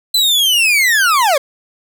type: linear sweep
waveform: 40% pulse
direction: down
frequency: 4070 to 523.3 Hz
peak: -9 dBFS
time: 0.14-1.38 s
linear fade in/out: 5 ms
effects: none